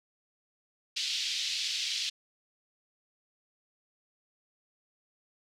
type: band-pass noise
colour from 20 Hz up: white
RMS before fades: -33 dBFS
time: 0.96-2.1 s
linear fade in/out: 10 ms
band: 2800 to 4900 Hz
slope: 24 dB/octave
effects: none